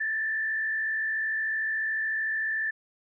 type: tone with frequency modulation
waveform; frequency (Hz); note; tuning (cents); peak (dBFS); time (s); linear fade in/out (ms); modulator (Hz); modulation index
sine; 1763; A6; +3; -26; 0-2.71; 10; 53.8; 0.64
effects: none